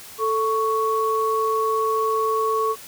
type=tone pair together; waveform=sine; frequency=441.3 / 1112.7 Hz; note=A4 / C#6; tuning=+5 / +6 cents; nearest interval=octave + major third; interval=1601 cents; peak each=-22 / -21 dBFS; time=0.18-2.76 s; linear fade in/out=50 ms; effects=white hiss -41 dBFS RMS until 2.87 s